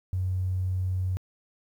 triangle tone, 92.5 Hz, F#2, in tune, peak -21 dBFS, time 0.13-1.17 s, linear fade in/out 0 ms, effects tanh soft clip ceiling -23 dBFS + 10-bit

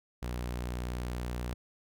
sawtooth tone, 60.8 Hz, B1, 26 cents flat, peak -30 dBFS, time 0.22-1.54 s, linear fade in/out 10 ms, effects none

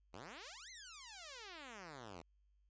5% pulse exponential two-way sweep, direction up then down, 78.3 to 2133 to 78.3 Hz, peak -39 dBFS, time 0.13-2.22 s, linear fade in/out 10 ms, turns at 0.7 s, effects added 50 Hz sine -70 dBFS peak until 2.69 s + resampled to 16000 Hz

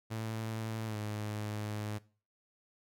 sawtooth tone with pitch glide, 111.1 to 105.9 Hz, A2 to G#2, +17 to +34 cents, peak -32 dBFS, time 0.1-1.99 s, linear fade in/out 20 ms, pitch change -83 cents, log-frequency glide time 0.86-0.96 s, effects noise-tail reverb RT60 0.4 s tail -20 dB re dry

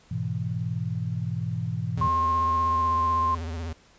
sine chord, E major, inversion first, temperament equal, 103.83 / 123.47 / 164.81 Hz, G#2 / B2 / E3, 0 / 0 / 0 cents, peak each -31 / -30 / -31 dBFS, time 0.11-2.08 s, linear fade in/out 5 ms
square tone with vibrato, 82.2 Hz, E2, 4 cents flat, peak -31 dBFS, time 1.97-3.73 s, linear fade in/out 5 ms, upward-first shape sine, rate 16 Hz, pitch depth 84 cents each way
sine tone with pitch glide, 1068 to 1053.3 Hz, C6 to C6, +35 to +11 cents, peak -21 dBFS, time 2.01-3.35 s, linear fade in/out 5 ms, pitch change -24 cents, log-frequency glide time 2.64-2.92 s
effects pink hiss -57 dBFS RMS until 3.98 s + resampled to 16000 Hz

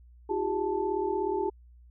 sine tone cluster, 324.6 / 367.4 / 404.1 / 878 Hz, E4 / F#4 / G#4 / A5, -27 / -12 / -47 / -4 cents, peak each -36 / -31 / -30 / -33 dBFS, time 0.29-1.5 s, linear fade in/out 10 ms, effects added 60 Hz sine -51 dBFS peak until 1.9 s

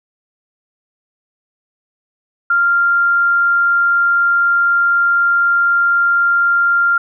sine tone, 1392 Hz, F6, 6 cents flat, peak -10 dBFS, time 2.5-6.98 s, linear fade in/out 5 ms, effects none

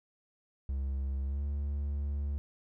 triangle tone with pitch glide, 67.8 to 71.5 Hz, C#2 to D2, -38 to -46 cents, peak -29 dBFS, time 0.69-2.38 s, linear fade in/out 0 ms, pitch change +92 cents, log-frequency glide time 1.24-1.44 s, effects none

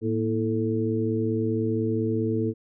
harmonic tone with a mistuned harmonic, 110 Hz, A2, in tune, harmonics 1 / 2 / 3 / 4, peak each -28 / -28 / -28 / -28 dBFS, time 0.01-2.54 s, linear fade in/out 50 ms, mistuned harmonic 2, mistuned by +110 cents, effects none

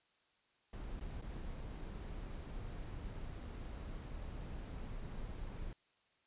brown noise with dropouts, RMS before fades -45 dBFS, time 0.73-5.73 s, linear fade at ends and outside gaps 2 ms, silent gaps 0.997-1.009 / 1.215-1.222 s, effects white hiss -75 dBFS RMS until 6.26 s + resampled to 8000 Hz

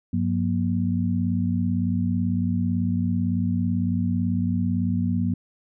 sine tone cluster, 98 / 181.4 / 239.4 Hz, G2 / F#3 / A#3, 0 / -34 / +46 cents, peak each -25 dBFS, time 0.13-5.34 s, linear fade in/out 5 ms, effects none

